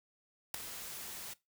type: noise with ADSR envelope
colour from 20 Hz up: white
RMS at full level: -32 dBFS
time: 0.54-1.34 s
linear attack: 4 ms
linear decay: 5 ms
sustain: -13 dB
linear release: 11 ms
effects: noise-tail reverb RT60 0.2 s tail -19 dB re dry